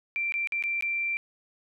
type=tone with dropouts; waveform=sine; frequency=2355 Hz; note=D7; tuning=4 cents sharp; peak=-26 dBFS; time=0.16-1.17 s; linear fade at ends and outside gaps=0 ms; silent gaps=0.322-0.34 / 0.473-0.522 / 0.625-0.638 / 0.809-0.824 s; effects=none